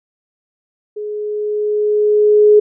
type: tone with level ramp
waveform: sine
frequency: 420.3 Hz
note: G#4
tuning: 21 cents sharp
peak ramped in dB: -22 to -4 dBFS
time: 0.96-2.6 s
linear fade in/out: 10 ms
effects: none